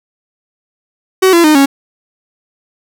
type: tone with pitch steps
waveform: 45% pulse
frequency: 377.2 / 340 / 306.4 / 276.1 Hz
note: F#4 / F4 / D#4 / C#4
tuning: +33 / -46 / -27 / -7 cents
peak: -5 dBFS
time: 1.22-1.66 s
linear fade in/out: 10 ms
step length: 110 ms
effects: none